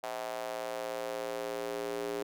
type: tone with high-pass filter sweep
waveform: square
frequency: 58.4 Hz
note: A#1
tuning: 4 cents sharp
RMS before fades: -37 dBFS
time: 0.03-2.23 s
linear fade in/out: 5 ms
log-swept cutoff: 670 to 400 Hz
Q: 3.3
effects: none